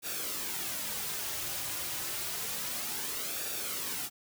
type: noise with flanger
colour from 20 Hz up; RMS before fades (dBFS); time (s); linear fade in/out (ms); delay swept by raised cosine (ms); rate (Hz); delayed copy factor
white; -36; 0.02-4.1; 50; 0.96 to 4.56; 0.29; -0.55
effects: none